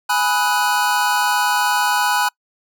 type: chord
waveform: square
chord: G# minor seventh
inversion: none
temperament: equal with one note detuned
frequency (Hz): 830.6 / 987.8 / 1268.5 / 1480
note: G#5 / B5 / D#6 / F#6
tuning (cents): 0 / 0 / +33 / 0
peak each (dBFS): -21 / -21 / -27 / -21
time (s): 0.09-2.29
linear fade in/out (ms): 10
effects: noise-tail reverb RT60 0.1 s tail -26 dB re dry